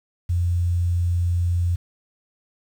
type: tone with quantisation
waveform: sine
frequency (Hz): 87.31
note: F2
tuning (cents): 0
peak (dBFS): -18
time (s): 0.29-1.76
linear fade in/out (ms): 10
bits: 8
effects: none